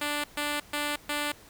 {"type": "tone bursts", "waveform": "5% pulse", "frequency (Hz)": 293.7, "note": "D4", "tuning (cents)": 0, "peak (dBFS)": -17, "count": 4, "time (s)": [0.01, 1.32], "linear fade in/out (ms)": 5, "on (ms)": 230, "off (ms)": 130, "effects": ["pink hiss -53 dBFS RMS until 1.49 s"]}